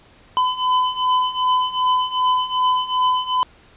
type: beating tone pair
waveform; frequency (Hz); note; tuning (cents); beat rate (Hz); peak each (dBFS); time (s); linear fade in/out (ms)
square; 1008 / 1010.6; B5 / B5; +35 / +40; 2.6; -22 / -19; 0.37-3.43; 0
effects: pink hiss -50 dBFS RMS until 3.76 s + resampled to 8000 Hz